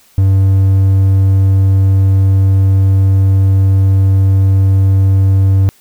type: tone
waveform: triangle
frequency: 96.5 Hz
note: G2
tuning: 27 cents flat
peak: -4 dBFS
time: 0.18-5.69 s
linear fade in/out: 0 ms
effects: white hiss -48 dBFS RMS until 5.8 s